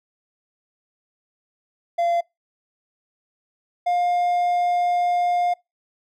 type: tone pair in turn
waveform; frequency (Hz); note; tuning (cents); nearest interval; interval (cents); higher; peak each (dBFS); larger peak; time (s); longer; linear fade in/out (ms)
triangle; 687 / 707.5; F5 / F5; -29 / +22; minor second; 51; second; -16; neither; 1.98-2.21 / 3.86-5.54; second; 10
effects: noise-tail reverb RT60 0.2 s tail -24 dB re dry